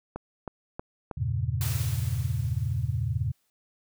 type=click train; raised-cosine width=1 ms; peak=-20 dBFS; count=4; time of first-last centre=0.16-1.112 s; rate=3.15 Hz
type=chord; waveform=sine; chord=E diminished seventh; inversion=none; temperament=equal; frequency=82.41 / 98 / 116.54 / 138.59 Hz; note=E2 / G2 / Bb2 / Db3; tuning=0 / 0 / 0 / 0 cents; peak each=-32 / -32 / -29 / -32 dBFS; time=1.17-3.32 s; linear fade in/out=10 ms
type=noise with exponential decay; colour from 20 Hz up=white; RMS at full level=-34 dBFS; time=1.61-3.5 s; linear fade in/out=1 ms; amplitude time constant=410 ms
effects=none